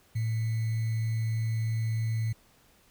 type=tone with sample-and-hold; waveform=sine; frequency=112.1 Hz; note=A2; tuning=33 cents sharp; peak=-26 dBFS; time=0.15-2.33 s; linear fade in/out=10 ms; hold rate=2100 Hz; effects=pink hiss -62 dBFS RMS until 2.9 s